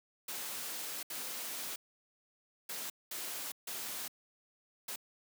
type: noise bursts at uneven times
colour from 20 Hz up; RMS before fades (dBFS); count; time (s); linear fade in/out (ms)
white; -41; 6; 0.28-1.03 / 1.1-1.76 / 2.69-2.9 / 3.11-3.52 / 3.67-4.08 / 4.88-4.96; 5
effects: high-pass 200 Hz 12 dB/octave